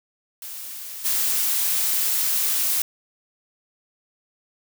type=noise with level steps; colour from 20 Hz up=blue; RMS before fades=-35 / -22 dBFS; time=0.42-2.82 s; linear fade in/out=2 ms; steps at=1.04 s; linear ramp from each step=20 ms; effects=none